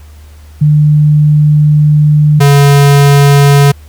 sine / square tone pair in turn, 150 / 141.79 Hz, D3 / C#3, +37 / +40 cents, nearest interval minor second, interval 97 cents, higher first, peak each -3 dBFS, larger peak neither, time 0.61-2.4 / 2.4-3.72 s, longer first, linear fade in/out 10 ms, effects added 75 Hz sine -31 dBFS peak until 3.88 s + pink hiss -44 dBFS RMS until 3.88 s

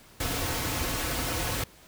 pink noise with comb filter, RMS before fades -30 dBFS, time 0.2-1.64 s, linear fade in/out 5 ms, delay 5 ms, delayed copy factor -0.55, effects pink hiss -54 dBFS RMS until 1.87 s

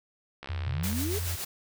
click train, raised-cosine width 0.3 ms, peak -24 dBFS, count 35, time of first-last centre 0.43-0.929 s, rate 68.1 Hz
sine tone with pitch glide, 84.9 to 86.63 Hz, F2 to F2, -48 to -13 cents, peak -30 dBFS, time 0.49-1.36 s, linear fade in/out 10 ms, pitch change +35 cents, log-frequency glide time 0.73-1.04 s
sine exponential sweep, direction up, 110.6 to 438.9 Hz, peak -31 dBFS, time 0.66-1.19 s, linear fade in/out 10 ms
white noise with tremolo, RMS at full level -34 dBFS, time 0.83-1.45 s, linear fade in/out 10 ms, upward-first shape sine, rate 7 Hz, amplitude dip 45%
effects none

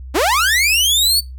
sawtooth linear sweep, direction up, 243.3 to 4564 Hz, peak -9 dBFS, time 0.14-1.21 s, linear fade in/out 20 ms, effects noise-tail reverb RT60 0.2 s tail -20 dB re dry + added 64 Hz sine -29 dBFS peak until 1.38 s

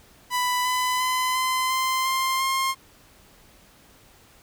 sawtooth tone with pitch steps, 993 / 1004.5 / 1016.2 / 1028 / 1040 / 1052 / 1064.3 Hz, B5 / B5 / B5 / C6 / C6 / C6 / C6, +9 / +29 / +49 / -31 / -11 / +9 / +29 cents, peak -18 dBFS, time 0.3-2.75 s, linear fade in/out 50 ms, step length 350 ms, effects pink hiss -54 dBFS RMS until 4.42 s

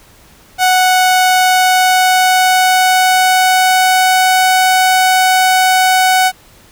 sawtooth tone with pitch glide, 740 to 746 Hz, F#5 to F#5, 0 to +14 cents, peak -4 dBFS, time 0.58-6.32 s, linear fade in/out 50 ms, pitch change +14 cents, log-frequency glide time 1.46-4.51 s, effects pink hiss -44 dBFS RMS until 6.71 s

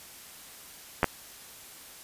clicks, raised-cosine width 0.5 ms, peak -7 dBFS, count 2, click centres 1.031 / 1.043 s, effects white hiss -48 dBFS RMS until 2.03 s + resampled to 32000 Hz

